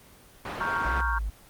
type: low-pass noise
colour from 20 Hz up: white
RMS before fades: -35 dBFS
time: 0.45-1.01 s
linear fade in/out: 2 ms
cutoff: 1500 Hz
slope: 12 dB/octave
type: chord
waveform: sine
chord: G half-diminished seventh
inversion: first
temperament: equal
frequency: 932.3 / 1108.7 / 1396.9 / 1568 Hz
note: Bb5 / Db6 / F6 / G6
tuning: 0 / 0 / 0 / 0 cents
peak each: -31 dBFS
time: 0.6-1.19 s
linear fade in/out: 10 ms
type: exponential two-way sweep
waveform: sine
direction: up then down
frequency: 50.1 to 65.41 to 50.1 Hz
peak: -27 dBFS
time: 0.85-1.3 s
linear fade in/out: 5 ms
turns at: 0.94 s
effects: pink hiss -53 dBFS RMS until 1.49 s + Opus 24 kbps